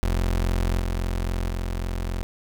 30% pulse tone with level steps, 43.65 Hz, F1, in tune, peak -18 / -21 / -23 dBFS, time 0.03-2.23 s, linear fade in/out 0 ms, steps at 0.79 / 1.49 s, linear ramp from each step 10 ms, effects none

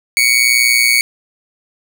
sawtooth tone with amplitude modulation, 2230 Hz, C#7, 10 cents sharp, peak -3 dBFS, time 0.17-1.01 s, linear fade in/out 0 ms, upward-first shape sine, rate 121 Hz, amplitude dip 70%, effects none

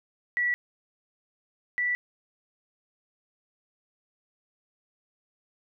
sine tone pair in turn, 1946 / 1962.9 Hz, B6 / B6, -26 / -11 cents, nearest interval unison, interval 15 cents, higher second, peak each -23 / -24 dBFS, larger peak first, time 0.37-0.54 / 1.78-1.95 s, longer neither, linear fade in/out 0 ms, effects none

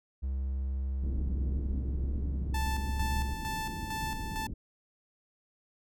triangle tone with pitch glide, 66.6 to 67.3 Hz, C2 to C2, +31 to +49 cents, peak -28 dBFS, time 0.22-3.35 s, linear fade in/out 20 ms, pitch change +18 cents, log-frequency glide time 1.4-2.39 s
pink low-pass noise, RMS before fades -38 dBFS, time 1.02-4.54 s, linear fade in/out 10 ms, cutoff 320 Hz, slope 24 dB/octave
sawtooth tone with tremolo, 880 Hz, A5, in tune, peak -30 dBFS, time 2.54-4.47 s, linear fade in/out 5 ms, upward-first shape square, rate 2.2 Hz, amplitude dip 50%
effects none

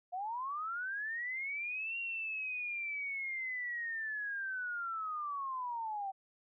sine linear two-way sweep, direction up then down, 698.5 to 2767 to 761 Hz, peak -36 dBFS, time 0.12-6.12 s, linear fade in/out 20 ms, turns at 1.98 s, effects none

